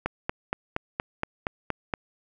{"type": "click train", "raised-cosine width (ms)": 0.5, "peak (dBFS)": -11, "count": 9, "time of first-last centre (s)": [0.06, 1.938], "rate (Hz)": 4.26, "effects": []}